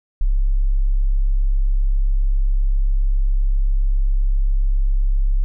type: tone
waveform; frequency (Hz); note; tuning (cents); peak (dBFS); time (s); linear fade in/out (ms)
sine; 33.74; C#1; -46; -13; 0.21-5.44; 0
effects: none